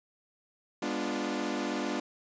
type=chord; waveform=sawtooth; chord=G# diminished seventh; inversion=none; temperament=equal with one note detuned; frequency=204.8 / 246.9 / 293.7 / 349.2 Hz; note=G#3 / B3 / D4 / F4; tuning=-24 / 0 / 0 / 0 cents; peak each=-34 / -32 / -31 / -33 dBFS; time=0.82-2 s; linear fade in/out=5 ms; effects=resampled to 16000 Hz